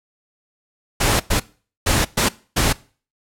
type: noise bursts at uneven times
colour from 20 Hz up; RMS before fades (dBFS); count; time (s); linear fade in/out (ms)
pink; -17; 5; 1-1.2 / 1.3-1.4 / 1.86-2.05 / 2.17-2.29 / 2.56-2.73; 10
effects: noise-tail reverb RT60 0.4 s tail -21 dB re dry + low-pass 12000 Hz 12 dB/octave